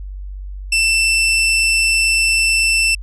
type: tone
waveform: sawtooth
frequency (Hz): 2671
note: E7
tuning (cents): +22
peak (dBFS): -9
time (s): 0.72-2.95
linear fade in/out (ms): 5
effects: added 48 Hz sine -26 dBFS peak until 3.02 s + resampled to 24000 Hz